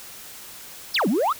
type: exponential two-way sweep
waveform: sine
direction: down then up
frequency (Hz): 5750 to 178.5 to 1397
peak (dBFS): -16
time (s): 0.94-1.33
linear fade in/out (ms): 10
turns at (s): 1.08
effects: tanh soft clip ceiling -17 dBFS + white hiss -41 dBFS RMS until 1.39 s